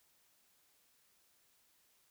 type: silence
effects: white hiss -72 dBFS RMS until 2.1 s